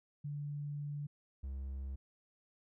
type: tone pair in turn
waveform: sine / triangle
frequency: 145.5 / 67.25 Hz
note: D3 / C2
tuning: -16 / +48 cents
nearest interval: octave + minor second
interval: 1336 cents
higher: first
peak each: -38 / -37 dBFS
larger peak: second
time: 0.24-1.07 / 1.43-1.96 s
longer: first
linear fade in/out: 10 ms
effects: none